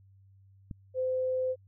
click, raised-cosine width 5 ms, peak -27 dBFS, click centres 0.712 s
sine tone, 514 Hz, C5, 31 cents flat, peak -27 dBFS, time 0.94-1.56 s, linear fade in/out 50 ms
effects added 97 Hz sine -56 dBFS peak until 1.67 s

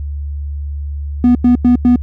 triangle tone bursts, 245.3 Hz, B3, 12 cents flat, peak -3 dBFS, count 4, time 1.24-1.959 s, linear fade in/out 2 ms, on 110 ms, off 93 ms, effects tanh soft clip ceiling 0 dBFS + added 72 Hz sine -19 dBFS peak until 2.02 s

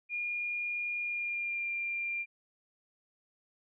sine tone with pitch glide, 2423 to 2386 Hz, D#7 to D7, -47 to +27 cents, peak -32 dBFS, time 0.09-2.26 s, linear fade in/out 50 ms, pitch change -26 cents, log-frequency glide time 1-1.71 s, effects none

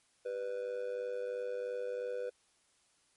triangle tone with amplitude modulation, 493.9 Hz, B4, in tune, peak -30 dBFS, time 0.25-2.3 s, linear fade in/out 10 ms, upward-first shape sine, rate 103 Hz, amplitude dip 75%, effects white hiss -71 dBFS RMS until 3.16 s + MP3 48 kbps

